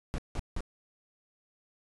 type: noise bursts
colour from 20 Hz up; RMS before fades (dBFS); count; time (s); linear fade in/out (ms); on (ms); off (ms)
brown; -32; 3; 0.14-0.606; 0; 42; 170
effects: resampled to 24000 Hz